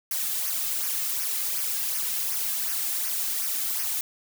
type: noise with flanger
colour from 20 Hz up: blue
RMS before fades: -28 dBFS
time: 0.11-4.01 s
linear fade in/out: 2 ms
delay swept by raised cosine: 0.25 to 2.15 ms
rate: 2.7 Hz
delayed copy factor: -0.7
effects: none